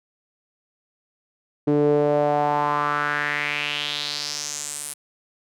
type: tone with band-pass filter sweep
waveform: sawtooth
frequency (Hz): 146.83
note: D3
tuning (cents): 0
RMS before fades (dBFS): -23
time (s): 1.67-4.94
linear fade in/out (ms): 10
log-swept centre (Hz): 350 to 10000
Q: 3.8
effects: none